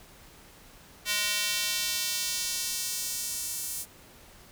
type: tone with high-pass filter sweep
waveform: square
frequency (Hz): 207.7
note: G#3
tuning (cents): 0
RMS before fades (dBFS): -31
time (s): 1.05-3.86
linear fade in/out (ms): 50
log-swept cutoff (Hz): 2500 to 9000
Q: 0.95
effects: pink hiss -53 dBFS RMS until 4.51 s